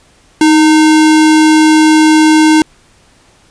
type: tone with sample-and-hold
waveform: sine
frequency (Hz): 312.8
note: D#4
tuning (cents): +9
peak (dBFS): -3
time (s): 0.41-2.62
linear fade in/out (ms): 2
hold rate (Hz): 1225
effects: pink hiss -47 dBFS RMS until 3.5 s + resampled to 22050 Hz